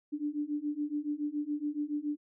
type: beating tone pair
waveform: sine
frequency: 291.4 / 298.5 Hz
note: D4 / D4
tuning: -13 / +28 cents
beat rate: 7.1 Hz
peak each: -35 / -34 dBFS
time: 0.12-2.17 s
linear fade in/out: 20 ms
effects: none